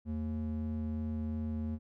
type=ring-modulated tone; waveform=triangle; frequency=154.2 Hz; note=D#3; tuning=15 cents flat; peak=-28 dBFS; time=0.05-1.79 s; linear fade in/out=50 ms; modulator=71.5 Hz; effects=none